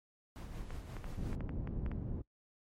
brown noise with tremolo, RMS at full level -42 dBFS, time 0.36-1.35 s, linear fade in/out 0 ms, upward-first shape sine, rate 5.7 Hz, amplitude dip 45%
clicks, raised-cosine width 0.5 ms, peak -32 dBFS, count 9, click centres 0.706 / 0.967 / 1.043 / 1.33 / 1.407 / 1.493 / 1.674 / 1.863 / 1.916 s
pink low-pass noise, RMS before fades -39 dBFS, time 1.17-2.22 s, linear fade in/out 10 ms, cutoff 250 Hz, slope 12 dB/octave
effects noise-tail reverb RT60 0.1 s tail -21 dB re dry + MP3 64 kbps

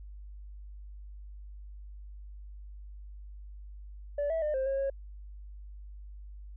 sine tone with pitch steps, 578 / 651 / 603 / 528 / 543 / 547 Hz, D5 / E5 / D5 / C5 / C#5 / C#5, -28 / -22 / +46 / +16 / -36 / -23 cents, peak -26 dBFS, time 4.18-4.9 s, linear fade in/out 5 ms, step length 120 ms, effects tanh soft clip ceiling -26 dBFS + added 50 Hz sine -43 dBFS peak until 6.56 s

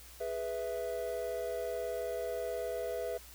triangle chord, E major, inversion first, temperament equal, 415.3 / 493.9 / 659.3 Hz, G#4 / B4 / E5, 0 / 0 / 0 cents, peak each -39 / -36 / -36 dBFS, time 0.2-3.18 s, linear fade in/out 10 ms, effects added 60 Hz sine -55 dBFS peak until 3.34 s + white hiss -54 dBFS RMS until 3.34 s

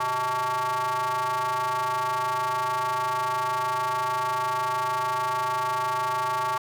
square ring-modulated tone, 124.6 Hz, B2, 16 cents sharp, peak -22 dBFS, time 0-6.58 s, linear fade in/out 5 ms, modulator 1010 Hz, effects none

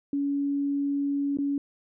sine tone with dropouts, 282.2 Hz, C#4, 31 cents sharp, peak -24 dBFS, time 0.13-1.58 s, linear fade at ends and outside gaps 2 ms, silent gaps 1.372-1.386 s, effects none

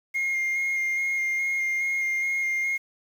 sine tone with vibrato, 2130 Hz, C7, 30 cents sharp, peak -21 dBFS, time 0.14-2.78 s, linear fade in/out 20 ms, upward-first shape square, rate 2.4 Hz, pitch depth 11 cents each way, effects tanh soft clip ceiling -22 dBFS + 8-bit

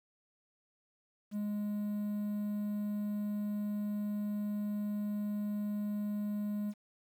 triangle tone with quantisation, 207.5 Hz, G#3, 1 cent flat, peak -31 dBFS, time 1.31-6.74 s, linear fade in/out 50 ms, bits 10, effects none

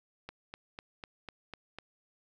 click train, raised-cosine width 0.3 ms, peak -26 dBFS, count 7, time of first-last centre 0.29-1.786 s, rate 4.01 Hz, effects none

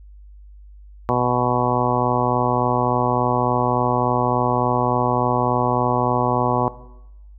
harmonic tone, 123.47 Hz, B2, in tune, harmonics 1 / 2 / 3 / 4 / 5 / 6 / 7 / 8 / 9, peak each -25 / -25 / -25 / -25 / -25 / -25 / -25 / -25 / -25 dBFS, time 1.09-6.68 s, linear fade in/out 0 ms, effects noise-tail reverb RT60 0.9 s tail -17 dB re dry + added 50 Hz sine -40 dBFS peak until 7.38 s

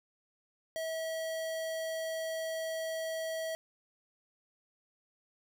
square tone, 646 Hz, E5, 35 cents flat, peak -35 dBFS, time 0.76-3.55 s, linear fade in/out 0 ms, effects none

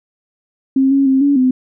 sine tone with pitch steps, 267.4 / 274.9 / 265.9 / 283.4 / 256.3 Hz, C4 / C#4 / C4 / C#4 / C4, +38 / -14 / +28 / +38 / -36 cents, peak -9 dBFS, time 0.76-1.51 s, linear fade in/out 5 ms, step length 150 ms, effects none

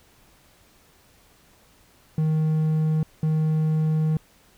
triangle tone bursts at uneven times, 156.5 Hz, D#3, 10 cents sharp, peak -17 dBFS, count 2, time 2.18-3.03 / 3.23-4.17 s, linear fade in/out 2 ms, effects pink hiss -57 dBFS RMS until 4.57 s

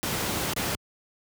pink noise with dropouts, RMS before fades -28 dBFS, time 0.03-0.75 s, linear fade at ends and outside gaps 0 ms, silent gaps 0.535-0.563 s, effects high-pass 80 Hz 12 dB/octave

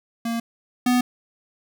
square tone pair in turn, 231.3 / 248 Hz, A#3 / B3, -13 / +7 cents, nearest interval minor second, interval 120 cents, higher second, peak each -24 / -17 dBFS, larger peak second, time 0.25-0.4 / 0.86-1.01 s, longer neither, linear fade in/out 5 ms, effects none

